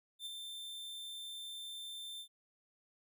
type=tone with ADSR envelope; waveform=45% pulse; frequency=3565 Hz; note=A7; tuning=22 cents sharp; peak=-40 dBFS; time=0.19-2.28 s; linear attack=69 ms; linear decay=18 ms; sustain=-4 dB; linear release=80 ms; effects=none